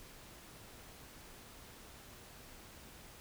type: silence
effects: pink hiss -55 dBFS RMS until 3.2 s